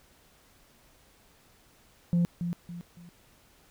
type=tone with echo; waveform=sine; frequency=172.9 Hz; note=F3; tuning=17 cents flat; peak=-19 dBFS; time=2.13-2.25 s; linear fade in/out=0 ms; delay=280 ms; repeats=3; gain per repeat=-9 dB; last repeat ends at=3.09 s; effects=tanh soft clip ceiling -20 dBFS + pink hiss -61 dBFS RMS until 3.7 s